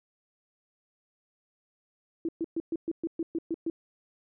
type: tone bursts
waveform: sine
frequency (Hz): 330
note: E4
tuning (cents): +2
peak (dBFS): -27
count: 10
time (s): 2.25-3.7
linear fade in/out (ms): 2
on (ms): 37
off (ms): 120
effects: none